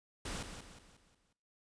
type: noise with echo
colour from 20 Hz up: pink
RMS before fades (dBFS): -41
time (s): 0.25-0.43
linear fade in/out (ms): 5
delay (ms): 180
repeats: 5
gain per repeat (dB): -7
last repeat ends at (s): 1.33
effects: noise-tail reverb RT60 0.6 s tail -19 dB re dry + resampled to 22050 Hz